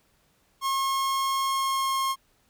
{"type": "tone with pitch glide", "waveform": "45% pulse", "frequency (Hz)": [1080, 1073.2], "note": ["C#6", "C6"], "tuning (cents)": [-45, 44], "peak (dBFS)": -24, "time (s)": [0.61, 2.16], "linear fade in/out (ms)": 50, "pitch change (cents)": -11, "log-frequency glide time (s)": [1.45, 2.02], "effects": ["pink hiss -66 dBFS RMS until 2.49 s"]}